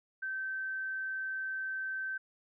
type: tone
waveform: sine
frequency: 1547 Hz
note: G6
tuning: 23 cents flat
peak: -34 dBFS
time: 0.22-2.18 s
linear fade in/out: 10 ms
effects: none